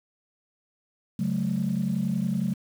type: chord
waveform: sine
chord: F# minor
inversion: second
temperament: equal with one note detuned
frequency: 138.59 / 185 / 215.8 Hz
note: C#3 / F#3 / A3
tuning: 0 / 0 / -33 cents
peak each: -30 / -26 / -27 dBFS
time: 1.19-2.54 s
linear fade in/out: 5 ms
effects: tanh soft clip ceiling -17 dBFS + 8-bit